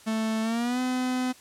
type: tone with pitch glide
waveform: 45% pulse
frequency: 220.8 to 253.6 Hz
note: A3 to B3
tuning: +6 to +46 cents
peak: -25 dBFS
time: 0.06-1.33 s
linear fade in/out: 20 ms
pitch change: +240 cents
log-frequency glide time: 0.42-0.8 s
effects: white hiss -52 dBFS RMS until 1.4 s + low-pass 10000 Hz 12 dB/octave